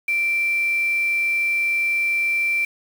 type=tone with quantisation; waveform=sine; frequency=2349 Hz; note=D7; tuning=in tune; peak=-18 dBFS; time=0.08-2.65 s; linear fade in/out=5 ms; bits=6; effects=none